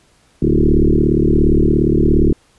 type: tone with frequency modulation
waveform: sine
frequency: 185.3 Hz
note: F#3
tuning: 3 cents sharp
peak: -9 dBFS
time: 0.42-2.33 s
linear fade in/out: 5 ms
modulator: 37.2 Hz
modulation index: 5.4
effects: pink hiss -54 dBFS RMS until 2.58 s + resampled to 24000 Hz